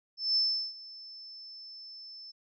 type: tone with ADSR envelope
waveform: sine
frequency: 5280 Hz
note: E8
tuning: 2 cents sharp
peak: -23 dBFS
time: 0.17-2.32 s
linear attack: 190 ms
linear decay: 370 ms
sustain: -21 dB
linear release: 17 ms
effects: none